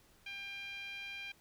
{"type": "tone with band-pass filter", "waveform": "10% pulse", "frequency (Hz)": 797, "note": "G5", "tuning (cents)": 28, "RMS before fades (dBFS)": -45, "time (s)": [0.26, 1.32], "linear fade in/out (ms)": 5, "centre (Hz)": 2500, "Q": 3.3, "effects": ["pink hiss -66 dBFS RMS until 1.4 s"]}